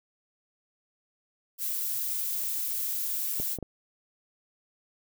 violet noise, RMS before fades -31 dBFS, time 1.58-3.58 s, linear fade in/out 50 ms
clicks, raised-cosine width 2 ms, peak -22 dBFS, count 3, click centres 3.4 / 3.587 / 3.627 s
effects none

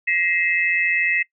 sine tone cluster, 1907 / 2081 / 2604 Hz, A#6 / C7 / E7, +39 / -10 / -22 cents, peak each -22 dBFS, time 0.07-1.23 s, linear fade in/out 10 ms, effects noise-tail reverb RT60 0.1 s tail -21 dB re dry

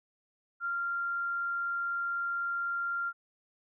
sine tone, 1388 Hz, F6, 11 cents flat, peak -30 dBFS, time 0.6-3.13 s, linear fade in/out 50 ms, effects none

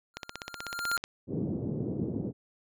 square tone with exponential growth, 1396.9 Hz, F6, in tune, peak -26 dBFS, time 0.14-0.97 s, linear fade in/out 0 ms, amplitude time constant 180 ms
click train, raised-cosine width 0.2 ms, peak -17 dBFS, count 15, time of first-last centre 0.17-1.04 s, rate 16.1 Hz
pink band-pass noise, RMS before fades -33 dBFS, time 1.27-2.33 s, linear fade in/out 50 ms, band 110 to 410 Hz, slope 24 dB/octave
effects none

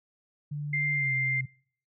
sine tone with pitch glide, 146.83 to 131.57 Hz, D3 to C3, 0 to +10 cents, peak -31 dBFS, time 0.51-1.46 s, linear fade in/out 10 ms, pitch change -190 cents, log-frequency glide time 0.93-1.14 s
sine tone, 2097 Hz, C7, 3 cents sharp, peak -26 dBFS, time 0.73-1.41 s, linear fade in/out 5 ms
effects noise-tail reverb RT60 0.6 s tail -26 dB re dry

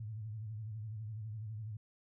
sine tone with vibrato, 108.4 Hz, A2, 25 cents flat, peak -40 dBFS, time 0-1.77 s, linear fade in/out 5 ms, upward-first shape sine, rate 12 Hz, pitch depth 88 cents each way, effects none

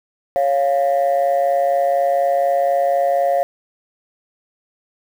sine tone pair together, 554.4 / 698.5 Hz, C#5 / F5, 0 / 0 cents, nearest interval major third, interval 400 cents, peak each -15 dBFS, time 0.36-3.43 s, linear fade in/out 0 ms, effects tanh soft clip ceiling -10 dBFS + 7-bit

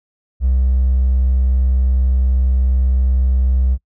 triangle tone with hard clipping, 64.1 Hz, C2, 35 cents flat, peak -11 dBFS, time 0.4-3.78 s, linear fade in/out 50 ms, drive 2 dB, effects noise-tail reverb RT60 0.1 s tail -25 dB re dry

